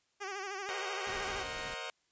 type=tone with vibrato; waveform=10% pulse; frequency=392 Hz; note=G4; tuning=in tune; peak=-30 dBFS; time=0.2-1.44 s; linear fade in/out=20 ms; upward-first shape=sine; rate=13 Hz; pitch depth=80 cents each way
type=chord; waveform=10% pulse; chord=C half-diminished seventh; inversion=third; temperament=equal with one note detuned; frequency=466.2 / 531.2 / 622.3 / 740 Hz; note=Bb4 / C5 / Eb5 / Gb5; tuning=0 / +26 / 0 / 0 cents; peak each=-36 dBFS; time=0.69-1.9 s; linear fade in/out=0 ms
type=noise; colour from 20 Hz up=pink; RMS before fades=-47 dBFS; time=1.07-1.74 s; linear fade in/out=0 ms
effects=white hiss -75 dBFS RMS until 2.11 s + resampled to 16000 Hz